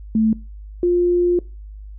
sine tone pair in turn, 220 / 352 Hz, A3 / F4, 0 / +14 cents, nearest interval minor sixth, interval 814 cents, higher second, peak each -13 dBFS, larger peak neither, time 0.15-0.33 / 0.83-1.39 s, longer second, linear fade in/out 2 ms, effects noise-tail reverb RT60 0.3 s tail -22 dB re dry + added 51 Hz sine -33 dBFS peak until 1.98 s

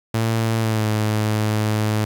sawtooth tone with pitch glide, 112.9 to 107.55 Hz, A2 to A2, +45 to -39 cents, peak -14 dBFS, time 0.14-2.05 s, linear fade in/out 5 ms, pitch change -84 cents, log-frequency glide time 0.57-0.88 s, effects 8-bit

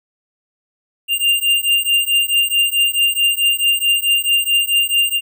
square beating tone pair, 2794 / 2798.6 Hz, F7 / F7, 0 / +3 cents, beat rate 4.6 Hz, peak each -17 dBFS, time 1.08-5.21 s, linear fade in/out 50 ms, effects none

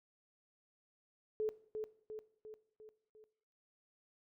sine tone with echo, 431.9 Hz, A4, 32 cents flat, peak -33 dBFS, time 1.4-1.49 s, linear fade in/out 0 ms, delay 350 ms, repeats 5, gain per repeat -5 dB, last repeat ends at 3.24 s, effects noise-tail reverb RT60 0.7 s tail -18 dB re dry

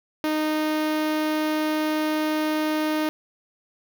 sawtooth tone with notch filter, 308.5 Hz, D#4, 15 cents flat, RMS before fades -24 dBFS, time 0.24-3.09 s, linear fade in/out 0 ms, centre 7800 Hz, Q 1, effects none

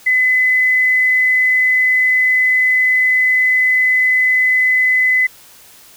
sine tone, 2018 Hz, B6, 37 cents sharp, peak -10 dBFS, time 0.06-5.27 s, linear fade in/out 10 ms, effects white hiss -43 dBFS RMS until 5.96 s

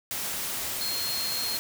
sine tone in noise, 4233 Hz, C8, 19 cents sharp, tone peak -30 dBFS, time 0.81-1.57 s, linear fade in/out 0 ms, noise white, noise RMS -32 dBFS, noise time 0.11-1.59 s, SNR -1 dB, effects none

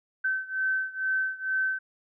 sine beating tone pair, 1536 / 1538.2 Hz, G6 / G6, -36 / -33 cents, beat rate 2.2 Hz, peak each -28 / -30 dBFS, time 0.24-1.79 s, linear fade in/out 10 ms, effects none

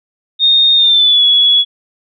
sine tone with pitch glide, 3684 to 3378 Hz, A#7 to G#7, -21 to +29 cents, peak -6 dBFS, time 0.39-1.65 s, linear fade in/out 50 ms, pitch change -150 cents, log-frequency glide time 0.75-1.24 s, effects none

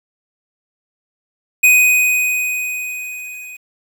square tone with level ramp, 2496 Hz, D#7, 5 cents sharp, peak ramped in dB -7 to -32 dBFS, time 1.63-3.57 s, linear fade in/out 10 ms, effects 8-bit

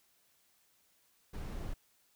brown noise, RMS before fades -40 dBFS, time 1.33-1.74 s, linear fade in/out 10 ms, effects white hiss -71 dBFS RMS until 2.15 s

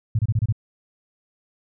sine tone bursts, 110 Hz, A2, in tune, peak -16 dBFS, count 6, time 0.15-0.525 s, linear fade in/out 5 ms, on 40 ms, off 27 ms, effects none

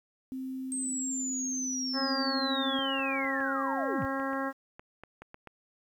sine tone with pitch glide, 261.6 to 257.6 Hz, C4 to C4, 0 to -27 cents, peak -34 dBFS, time 0.32-2.79 s, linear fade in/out 0 ms, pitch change -27 cents, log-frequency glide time 0.68-2.35 s
sine linear sweep, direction down, 8372 to 77.78 Hz, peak -32 dBFS, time 0.72-4.05 s, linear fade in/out 0 ms
harmonic tone, 270.3 Hz, C#4, 44 cents flat, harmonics 1 / 2 / 3 / 4 / 5 / 6 / 7, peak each -34 / -36 / -39 / -37 / -40 / -39 / -43 dBFS, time 1.93-4.53 s, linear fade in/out 50 ms
clicks, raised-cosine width 0.5 ms, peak -30 dBFS, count 11, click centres 2.995 / 3.247 / 3.405 / 4.022 / 4.199 / 4.332 / 4.795 / 5.036 / 5.22 / 5.344 / 5.473 s
effects 10-bit

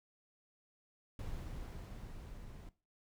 brown noise with level ramp, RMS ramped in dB -43 to -51 dBFS, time 1.19-2.69 s, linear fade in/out 2 ms, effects noise-tail reverb RT60 0.3 s tail -17 dB re dry

